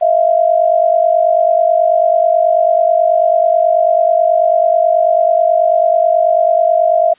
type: tone pair together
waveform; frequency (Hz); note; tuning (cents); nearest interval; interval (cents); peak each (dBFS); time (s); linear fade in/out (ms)
sine; 640.8 / 690; E5 / F5; -49 / -21; minor second; 128; -11; 0.01-7.14; 10
effects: white hiss -50 dBFS RMS until 7.18 s + resampled to 8000 Hz